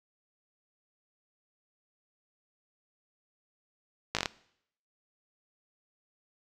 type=slowing click train; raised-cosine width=0.2 ms; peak=-11 dBFS; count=6; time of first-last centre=4.15-4.258 s; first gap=17 ms; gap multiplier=1.12; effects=noise-tail reverb RT60 0.7 s tail -20 dB re dry